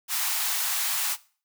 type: high-pass noise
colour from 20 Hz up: white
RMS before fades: -27 dBFS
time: 0.08-1.17 s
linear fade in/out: 50 ms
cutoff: 730 Hz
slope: 48 dB/octave
effects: noise-tail reverb RT60 0.4 s tail -19 dB re dry